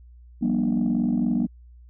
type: tone cluster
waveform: sine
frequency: 172.6 / 194.6 / 239 / 296.3 Hz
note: F3 / G3 / A#3 / D4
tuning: -20 / -12 / +43 / +15 cents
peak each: -30 / -24 / -21 / -27 dBFS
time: 0.41-1.47 s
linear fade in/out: 20 ms
effects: tanh soft clip ceiling -15 dBFS + added 60 Hz sine -45 dBFS peak until 1.89 s